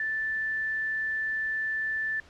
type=tone; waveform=sine; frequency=1760 Hz; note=A6; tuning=in tune; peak=-27 dBFS; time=0-2.2 s; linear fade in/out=2 ms; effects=pink hiss -55 dBFS RMS until 2.29 s + low-pass 5000 Hz 12 dB/octave